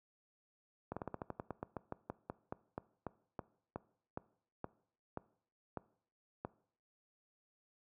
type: slowing click train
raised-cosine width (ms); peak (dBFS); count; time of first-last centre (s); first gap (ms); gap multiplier
1; -26; 24; 0.92-6.449; 46; 1.13
effects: noise-tail reverb RT60 0.6 s tail -20 dB re dry + high-pass 80 Hz 12 dB/octave